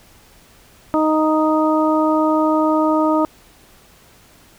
harmonic tone, 311.1 Hz, D#4, in tune, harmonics 1 / 2 / 3 / 4, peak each -16 / -19 / -21 / -22 dBFS, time 0.94-3.25 s, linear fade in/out 0 ms, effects pink hiss -49 dBFS RMS until 4.58 s

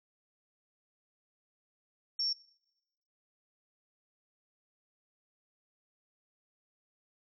sine tone, 5470 Hz, F8, 37 cents flat, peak -30 dBFS, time 2.19-2.33 s, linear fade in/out 5 ms, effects noise-tail reverb RT60 0.8 s tail -18 dB re dry

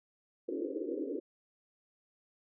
pink band-pass noise, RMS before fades -37 dBFS, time 0.48-1.2 s, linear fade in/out 10 ms, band 270 to 520 Hz, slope 96 dB/octave, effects none

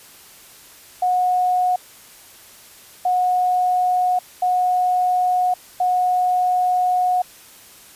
sine tone bursts at uneven times, 728 Hz, F#5, 28 cents flat, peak -15 dBFS, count 4, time 1.02-1.76 / 3.05-4.19 / 4.42-5.54 / 5.8-7.22 s, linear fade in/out 5 ms, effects white hiss -45 dBFS RMS until 7.95 s + resampled to 32000 Hz

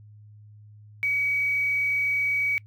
sine tone with quantisation, 2267 Hz, C#7, 38 cents sharp, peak -22 dBFS, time 1.03-2.58 s, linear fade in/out 0 ms, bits 8, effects noise-tail reverb RT60 0.1 s tail -24 dB re dry + added 105 Hz sine -46 dBFS peak until 2.66 s

